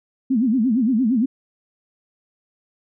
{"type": "tone with vibrato", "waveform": "sine", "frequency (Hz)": 238.8, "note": "A#3", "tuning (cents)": 42, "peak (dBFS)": -15, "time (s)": [0.3, 1.26], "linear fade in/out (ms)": 10, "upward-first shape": "sine", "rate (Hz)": 8.7, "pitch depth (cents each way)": 220, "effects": []}